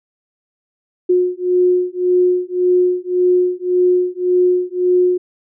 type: beating tone pair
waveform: sine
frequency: 360.3 / 362.1 Hz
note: F#4 / F#4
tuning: -46 / -37 cents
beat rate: 1.8 Hz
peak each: -15 dBFS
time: 1.09-5.18 s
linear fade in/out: 10 ms
effects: none